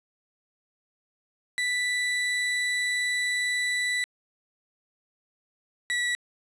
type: tone pair in turn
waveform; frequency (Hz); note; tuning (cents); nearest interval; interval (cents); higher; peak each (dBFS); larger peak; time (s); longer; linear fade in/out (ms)
35% pulse; 1975.5 / 1947.2; B6 / B6; 0 / -25; unison; 25; first; -23; neither; 1.58-4.04 / 5.9-6.15; first; 0
effects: resampled to 22050 Hz + 9-bit